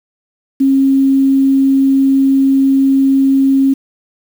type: tone with quantisation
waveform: sine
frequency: 270.6 Hz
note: C#4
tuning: 42 cents flat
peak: -7 dBFS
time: 0.6-3.74 s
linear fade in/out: 10 ms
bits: 6
effects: none